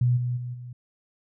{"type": "tone with level steps", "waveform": "sine", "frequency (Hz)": 123, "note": "B2", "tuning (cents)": -7, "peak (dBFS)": [-18, -24, -30, -36], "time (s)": [0.01, 0.73], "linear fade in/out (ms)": 5, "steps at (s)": [0.16, 0.36, 0.53], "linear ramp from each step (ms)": 20, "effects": []}